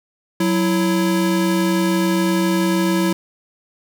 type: tone pair together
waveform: square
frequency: 185.46 / 331.5 Hz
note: F#3 / E4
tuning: +4 / +10 cents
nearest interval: minor seventh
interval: 1006 cents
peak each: -19 dBFS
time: 0.4-3.13 s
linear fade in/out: 5 ms
effects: none